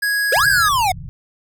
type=tone; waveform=square; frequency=1661.2 Hz; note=G#6; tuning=in tune; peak=-17 dBFS; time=0.02-0.69 s; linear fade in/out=10 ms
type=linear two-way sweep; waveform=square; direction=up then down; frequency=428.5 to 1661.2 to 703 Hz; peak=-15 dBFS; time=0.32-0.92 s; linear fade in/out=5 ms; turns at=0.47 s
type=low-pass noise; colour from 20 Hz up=white; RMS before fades=-32 dBFS; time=0.36-1.09 s; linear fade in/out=0 ms; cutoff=150 Hz; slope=48 dB/octave
effects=none